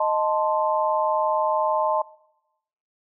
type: chord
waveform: sine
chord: A diminished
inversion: second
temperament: equal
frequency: 622.3 / 880 / 1046.5 Hz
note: Eb5 / A5 / C6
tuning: 0 / 0 / 0 cents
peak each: -23 / -23 / -25 dBFS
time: 0-2.02 s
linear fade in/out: 5 ms
effects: noise-tail reverb RT60 0.9 s tail -22 dB re dry